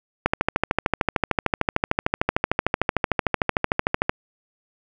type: click train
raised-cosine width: 0.5 ms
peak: -3 dBFS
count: 52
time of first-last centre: 0.26-4.095 s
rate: 13.3 Hz
effects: none